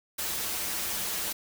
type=noise with comb filter; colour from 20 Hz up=white; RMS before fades=-32 dBFS; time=0.18-1.33 s; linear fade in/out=10 ms; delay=7.5 ms; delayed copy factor=-0.7; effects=none